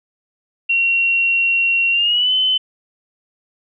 sine tone with pitch glide, 2740 to 3040 Hz, F7 to F#7, -34 to +46 cents, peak -13 dBFS, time 0.69-2.58 s, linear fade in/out 10 ms, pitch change +180 cents, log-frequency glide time 1.91-2.33 s, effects none

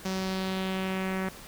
sawtooth tone with low-pass filter sweep, 189 Hz, F#3, 37 cents sharp, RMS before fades -31 dBFS, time 0.05-1.29 s, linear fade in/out 5 ms, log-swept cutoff 6000 to 1900 Hz, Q 2.1, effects pink hiss -46 dBFS RMS until 1.47 s

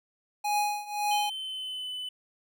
square tone with tremolo, 830.6 Hz, G#5, in tune, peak -24 dBFS, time 0.44-1.3 s, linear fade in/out 10 ms, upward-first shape triangle, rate 1.8 Hz, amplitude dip 90%
triangle tone with pitch glide, 3092 to 3006 Hz, G7 to F#7, -24 to +27 cents, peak -32 dBFS, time 1.11-2.09 s, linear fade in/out 5 ms, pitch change -49 cents, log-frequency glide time 1.26-1.91 s
effects none

